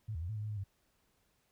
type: tone with pitch steps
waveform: sine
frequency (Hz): 108.6 / 79.6 / 86.7 / 109.3 / 105.4 / 107.1 / 105.6 / 97.7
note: A2 / D#2 / F2 / A2 / G#2 / A2 / G#2 / G2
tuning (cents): -22 / +40 / -12 / -11 / +26 / -46 / +29 / -5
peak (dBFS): -36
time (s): 0.08-0.64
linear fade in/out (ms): 10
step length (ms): 70
effects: pink hiss -75 dBFS RMS until 1.51 s